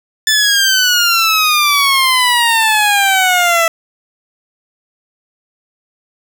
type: exponential sweep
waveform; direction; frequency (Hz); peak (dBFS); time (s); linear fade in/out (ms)
15% pulse; down; 1760 to 657; -3; 0.27-3.68; 2
effects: none